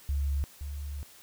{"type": "tone pair in turn", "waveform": "sine", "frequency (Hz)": [70.4, 71.88], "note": ["C#2", "D2"], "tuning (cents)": [27, -37], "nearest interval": "unison", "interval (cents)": 36, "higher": "second", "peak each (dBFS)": [-26, -34], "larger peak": "first", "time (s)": [[0.09, 0.44], [0.61, 1.03]], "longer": "second", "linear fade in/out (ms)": 0, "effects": ["white hiss -54 dBFS RMS until 1.22 s"]}